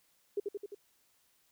sine tone with echo, 406.1 Hz, G#4, 39 cents flat, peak -29 dBFS, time 0.37-0.4 s, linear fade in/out 5 ms, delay 87 ms, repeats 4, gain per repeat -3 dB, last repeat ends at 0.748 s, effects white hiss -71 dBFS RMS until 1.51 s

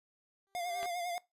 15% pulse tone with exponential growth, 392 Hz, G4, in tune, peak -37 dBFS, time 0.47-0.86 s, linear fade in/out 0 ms, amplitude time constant 83 ms
square tone with vibrato, 702 Hz, F5, 9 cents sharp, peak -36 dBFS, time 0.55-1.18 s, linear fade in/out 0 ms, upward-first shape sine, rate 10 Hz, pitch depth 46 cents each way
clicks, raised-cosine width 0.3 ms, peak -27 / -37 dBFS, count 2, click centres 0.83 / 0.841 s
effects noise-tail reverb RT60 0.2 s tail -20 dB re dry + resampled to 32000 Hz

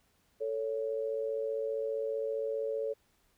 sine tone pair together, 443.2 / 558.4 Hz, A4 / C#5, +13 / +13 cents, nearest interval major third, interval 400 cents, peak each -33 / -35 dBFS, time 0.4-2.94 s, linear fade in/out 20 ms, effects pink hiss -71 dBFS RMS until 3.37 s

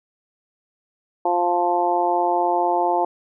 harmonic tone, 175.5 Hz, F3, 9 cents sharp, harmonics 2 / 3 / 4 / 5 / 6, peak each -24 / -27 / -21 / -21 / -32 dBFS, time 1.25-3.05 s, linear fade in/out 5 ms, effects none

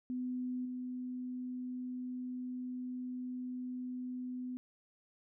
sine tone with level steps, 251.3 Hz, B3, 30 cents sharp, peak -35 / -38 dBFS, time 0.1-4.57 s, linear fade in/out 0 ms, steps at 0.65 s, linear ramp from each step 5 ms, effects none

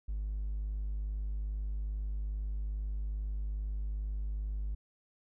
triangle tone, 51.2 Hz, G#1, 24 cents flat, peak -30 dBFS, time 0.08-4.75 s, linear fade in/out 10 ms, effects tanh soft clip ceiling -28 dBFS

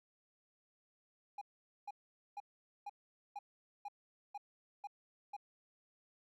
triangle tone bursts, 816 Hz, G#5, 31 cents flat, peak -40 dBFS, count 9, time 1.38-5.366 s, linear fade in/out 5 ms, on 34 ms, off 460 ms, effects none

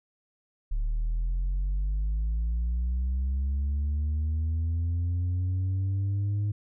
sine linear sweep, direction up, 35.75 to 104 Hz, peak -22 dBFS, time 0.71-6.52 s, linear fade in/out 10 ms, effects tanh soft clip ceiling -24 dBFS

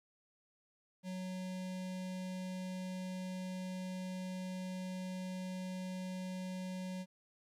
square tone with notch filter, 185 Hz, F#3, in tune, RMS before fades -42 dBFS, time 1.03-7.06 s, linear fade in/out 50 ms, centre 1300 Hz, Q 1.9, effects low-pass 10000 Hz 12 dB/octave + 13-bit

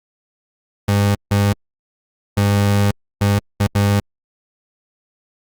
30% pulse tone bursts at uneven times, 101.3 Hz, G#2, 43 cents flat, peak -10 dBFS, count 6, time 0.88-1.15 / 1.31-1.53 / 2.37-2.91 / 3.21-3.39 / 3.6-3.67 / 3.75-4 s, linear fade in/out 5 ms, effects Opus 48 kbps

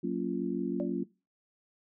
sine chord, Gb major seventh, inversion none, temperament just, 185 / 231.2 / 277.5 / 346.9 Hz, Gb3 / Bb3 / Db4 / F4, 0 / -14 / +2 / -12 cents, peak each -35 dBFS, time 0.03-1.04 s, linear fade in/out 10 ms
sine tone with exponential decay, 582 Hz, D5, 16 cents flat, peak -31 dBFS, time 0.8-0.96 s, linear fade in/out 0 ms, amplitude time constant 34 ms
effects noise-tail reverb RT60 0.3 s tail -21 dB re dry

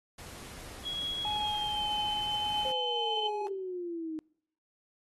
pink noise, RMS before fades -47 dBFS, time 0.18-2.72 s, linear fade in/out 5 ms
sine tone with pitch glide, 3322 to 3064 Hz, G#7 to G7, 0 to -40 cents, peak -32 dBFS, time 0.85-3.28 s, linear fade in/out 5 ms, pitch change -140 cents, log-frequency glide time 1.34-1.9 s
triangle tone with tremolo, 842 Hz, G#5, 24 cents sharp, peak -30 dBFS, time 1.25-3.47 s, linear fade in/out 0 ms, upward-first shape sine, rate 1.7 Hz, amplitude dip 30%
sine exponential sweep, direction down, 526 to 310 Hz, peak -34 dBFS, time 2.65-4.19 s, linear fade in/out 0 ms
effects noise-tail reverb RT60 0.7 s tail -26 dB re dry + AAC 32 kbps

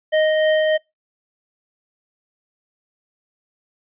square tone with tremolo, 622.3 Hz, D#5, in tune, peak -14 dBFS, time 0.12-0.78 s, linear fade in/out 20 ms, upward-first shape triangle, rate 3.3 Hz, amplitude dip 25%, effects noise-tail reverb RT60 0.2 s tail -25 dB re dry + resampled to 8000 Hz

